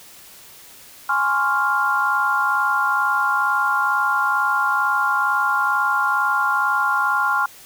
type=chord; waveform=sine; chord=Db major seventh; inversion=second; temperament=equal; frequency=830.6 / 1046.5 / 1108.7 / 1396.9 Hz; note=Ab5 / C6 / Db6 / F6; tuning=0 / 0 / 0 / 0 cents; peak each=-24 / -23 / -25 / -19 dBFS; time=1.09-7.46 s; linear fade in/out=5 ms; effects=white hiss -44 dBFS RMS until 7.65 s